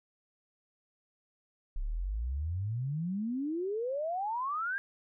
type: exponential sweep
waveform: sine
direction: up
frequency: 32 to 1638 Hz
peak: -31 dBFS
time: 1.76-4.78 s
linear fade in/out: 0 ms
effects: none